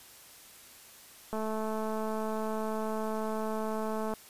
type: click train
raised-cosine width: 1 ms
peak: -22 dBFS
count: 613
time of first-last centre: 1.33-4.137 s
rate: 218 Hz
effects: white hiss -53 dBFS RMS until 4.29 s + resampled to 32000 Hz